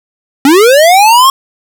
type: linear sweep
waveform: square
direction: up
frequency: 261.5 to 1098 Hz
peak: -3 dBFS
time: 0.45-1.3 s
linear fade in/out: 2 ms
effects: none